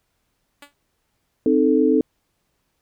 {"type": "tone with exponential decay", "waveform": "5% pulse", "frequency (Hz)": 286.7, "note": "D4", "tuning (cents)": -42, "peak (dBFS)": -26, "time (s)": [0.62, 0.74], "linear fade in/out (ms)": 5, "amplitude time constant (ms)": 26}
{"type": "chord", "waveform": "sine", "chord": "A diminished", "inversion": "first", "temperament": "equal with one note detuned", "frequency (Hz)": [261.6, 309.3, 440], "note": ["C4", "Eb4", "A4"], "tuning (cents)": [0, -10, 0], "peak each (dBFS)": -18, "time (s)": [1.46, 2.01], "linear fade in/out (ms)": 2}
{"effects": ["pink hiss -71 dBFS RMS until 2.81 s"]}